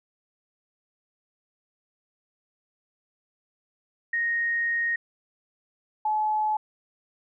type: tone pair in turn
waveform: sine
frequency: 1864.7 / 856.5 Hz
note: A#6 / A5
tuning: 0 / -47 cents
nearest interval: octave + minor second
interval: 1347 cents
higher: first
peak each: -23 / -22 dBFS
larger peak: second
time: 4.13-4.96 / 6.05-6.57 s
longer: first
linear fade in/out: 5 ms
effects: none